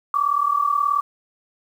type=tone pair together; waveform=sine; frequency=1136 / 1174.7 Hz; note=C#6 / D6; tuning=+42 / 0 cents; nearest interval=minor second; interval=58 cents; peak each=-20 dBFS; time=0.14-1.01 s; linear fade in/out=2 ms; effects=8-bit